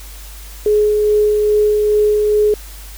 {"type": "tone with tremolo", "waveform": "sine", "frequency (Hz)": 421.1, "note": "G#4", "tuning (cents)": 24, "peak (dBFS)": -9, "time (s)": [0.66, 2.54], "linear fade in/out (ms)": 2, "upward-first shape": "sine", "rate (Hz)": 2.4, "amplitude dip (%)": 25, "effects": ["added 50 Hz sine -32 dBFS peak until 2.97 s", "white hiss -38 dBFS RMS until 2.97 s"]}